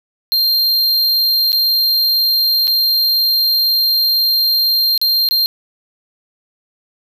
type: tone with dropouts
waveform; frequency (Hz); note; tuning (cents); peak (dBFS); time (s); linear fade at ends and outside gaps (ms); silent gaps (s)
square; 4186; C8; 0; -12; 0.32-5.46; 0; 1.52-1.529 / 2.672-2.678 / 4.977-5.015 / 5.288-5.31
effects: none